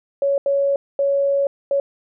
sine tone bursts at uneven times, 558 Hz, C#5, 11 cents sharp, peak -15 dBFS, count 4, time 0.22-0.38 / 0.46-0.76 / 0.99-1.47 / 1.71-1.8 s, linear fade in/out 2 ms, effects none

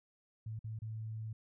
sine tone with dropouts, 110.2 Hz, A2, 3 cents sharp, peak -39 dBFS, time 0.46-1.33 s, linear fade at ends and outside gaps 5 ms, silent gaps 0.592-0.642 / 0.79-0.819 s, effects none

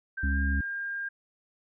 sine tone with pitch glide, 1568 to 1606.5 Hz, G6 to G6, 0 to +42 cents, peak -31 dBFS, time 0.17-1.09 s, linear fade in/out 10 ms, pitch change +42 cents, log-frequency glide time 0.29-0.38 s
harmonic tone, 69.3 Hz, C#2, in tune, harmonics 1 / 3 / 4, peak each -25 / -35 / -37 dBFS, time 0.23-0.61 s, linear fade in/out 5 ms
effects none

